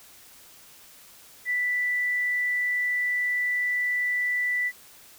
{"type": "tone", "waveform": "sine", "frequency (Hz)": 1975.5, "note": "B6", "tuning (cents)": 0, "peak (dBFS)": -23, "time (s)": [1.45, 4.72], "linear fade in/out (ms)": 50, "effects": ["white hiss -51 dBFS RMS until 5.18 s"]}